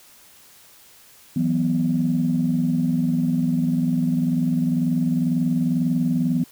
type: chord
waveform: sine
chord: E suspended second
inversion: none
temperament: equal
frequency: 164.81 / 185 / 246.9 Hz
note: E3 / F#3 / B3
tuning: 0 / 0 / 0 cents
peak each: -22 / -25 / -20 dBFS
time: 1.36-6.44 s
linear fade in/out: 5 ms
effects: tanh soft clip ceiling -10 dBFS + white hiss -50 dBFS RMS until 6.51 s